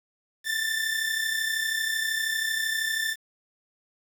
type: tone pair together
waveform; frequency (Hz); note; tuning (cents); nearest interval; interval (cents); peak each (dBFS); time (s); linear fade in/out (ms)
sawtooth; 1760 / 1792.8; A6 / A6; 0 / +32; unison; 32; -25 / -25; 0.44-3.16; 50
effects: 8-bit